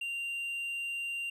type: tone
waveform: triangle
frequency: 2775 Hz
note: F7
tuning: 12 cents flat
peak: -32 dBFS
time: 0.01-1.3 s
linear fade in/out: 5 ms
effects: resampled to 32000 Hz